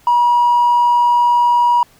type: tone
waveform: triangle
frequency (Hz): 962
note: B5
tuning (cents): -46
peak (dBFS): -6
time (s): 0.07-1.83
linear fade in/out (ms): 2
effects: tanh soft clip ceiling -6 dBFS + pink hiss -50 dBFS RMS until 1.99 s